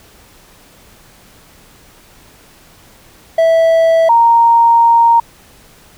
triangle / sine tone pair in turn, 656 / 929.7 Hz, E5 / A#5, -9 / -5 cents, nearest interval tritone, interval 604 cents, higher second, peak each -5 dBFS, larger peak neither, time 3.38-4.09 / 4.09-5.2 s, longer second, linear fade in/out 5 ms, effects pink hiss -44 dBFS RMS until 5.97 s

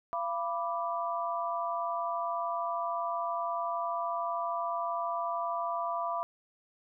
sine chord, B diminished, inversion second, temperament equal with one note detuned, 683.7 / 987.8 / 1174.7 Hz, F5 / B5 / D6, -37 / 0 / 0 cents, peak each -34 / -35 / -35 dBFS, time 0.13-6.23 s, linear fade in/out 0 ms, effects none

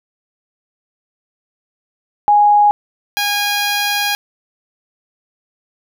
sine / 10% pulse tone pair in turn, 828 / 819 Hz, G#5 / G#5, -5 / -24 cents, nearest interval unison, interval 19 cents, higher first, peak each -7 dBFS, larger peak neither, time 2.28-2.71 / 3.17-4.15 s, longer second, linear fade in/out 0 ms, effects none

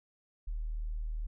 sine tone, 38.89 Hz, D#1, in tune, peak -33 dBFS, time 0.47-1.27 s, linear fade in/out 10 ms, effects none

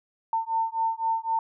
sine beating tone pair, 900 / 903.9 Hz, A5 / A5, +39 / +46 cents, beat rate 3.9 Hz, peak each -27 dBFS, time 0.33-1.39 s, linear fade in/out 2 ms, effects none

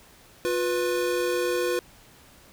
square tone pair together, 356.1 / 492.2 Hz, F4 / B4, +34 / -6 cents, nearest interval tritone, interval 560 cents, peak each -27 dBFS, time 0.45-1.79 s, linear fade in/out 0 ms, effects pink hiss -53 dBFS RMS until 2.52 s

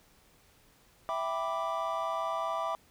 triangle chord, E minor seventh, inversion none, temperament equal, 659.3 / 784 / 987.8 / 1174.7 Hz, E5 / G5 / B5 / D6, 0 / 0 / 0 / 0 cents, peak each -33 / -37 / -35 / -33 dBFS, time 1.09-2.75 s, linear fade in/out 0 ms, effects pink hiss -63 dBFS RMS until 2.9 s

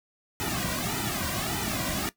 pink noise with flanger, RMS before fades -30 dBFS, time 0.4-2.09 s, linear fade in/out 0 ms, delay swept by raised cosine 1.8 to 2.34 ms, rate 1.7 Hz, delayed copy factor -1, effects noise-tail reverb RT60 0.1 s tail -17 dB re dry

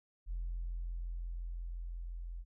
sine tone with level ramp, 42.87 Hz, F1, 31 cents flat, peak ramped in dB -34 to -40 dBFS, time 0.26-2.45 s, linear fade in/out 50 ms, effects tanh soft clip ceiling -32 dBFS

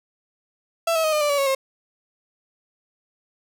35% pulse tone with pitch steps, 666 / 645.5 / 625.7 / 606.5 / 587.9 / 569.8 / 552.3 / 535.4 Hz, E5 / E5 / D#5 / D#5 / D5 / C#5 / C#5 / C5, +18 / -37 / +10 / -44 / +2 / +48 / -6 / +40 cents, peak -17 dBFS, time 0.87-1.55 s, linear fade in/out 5 ms, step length 85 ms, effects none

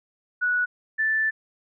sine tone pair in turn, 1470 / 1760.3 Hz, F#6 / A6, -12 / 0 cents, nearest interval minor third, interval 312 cents, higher second, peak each -20 dBFS, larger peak neither, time 0.41-0.66 / 0.98-1.31 s, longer second, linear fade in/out 20 ms, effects none

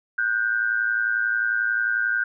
sine tone pair together, 1456.8 / 1568 Hz, F#6 / G6, -27 / 0 cents, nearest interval minor second, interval 127 cents, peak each -23 dBFS, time 0.18-2.24 s, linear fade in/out 5 ms, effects none

